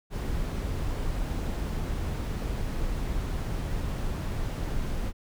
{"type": "noise", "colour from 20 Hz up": "brown", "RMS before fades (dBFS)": -30, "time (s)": [0.1, 5.13], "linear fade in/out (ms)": 50, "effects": []}